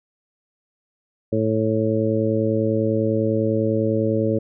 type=harmonic tone; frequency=110 Hz; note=A2; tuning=in tune; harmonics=1 / 2 / 3 / 4 / 5; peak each=-24 / -24 / -24 / -24 / -24 dBFS; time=1.32-4.39 s; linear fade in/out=10 ms; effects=none